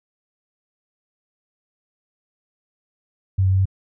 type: tone with pitch steps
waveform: sine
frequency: 95.6 / 94.4 / 95.1 / 95.7 Hz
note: G2 / F#2 / F#2 / G2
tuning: -43 / +35 / +48 / -41 cents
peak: -14 dBFS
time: 3.38-3.656 s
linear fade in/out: 10 ms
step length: 69 ms
effects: none